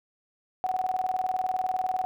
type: tone with tremolo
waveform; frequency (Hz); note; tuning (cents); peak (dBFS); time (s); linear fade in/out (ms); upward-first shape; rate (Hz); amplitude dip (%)
sine; 745; F#5; +12; -23; 0.64-2.05; 0; square; 20; 70
effects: none